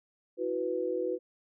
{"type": "chord", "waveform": "sine", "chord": "E suspended second", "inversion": "none", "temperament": "just", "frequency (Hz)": [329.6, 370.8, 494.4], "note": ["E4", "F#4", "B4"], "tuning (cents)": [0, 4, 2], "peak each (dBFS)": [-36, -33, -32], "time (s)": [0.37, 1.19], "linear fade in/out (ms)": 50, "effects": []}